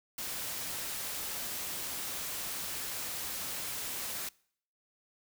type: noise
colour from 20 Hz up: white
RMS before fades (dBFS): -38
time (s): 0.18-4.29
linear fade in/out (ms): 5
effects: noise-tail reverb RT60 0.6 s tail -24 dB re dry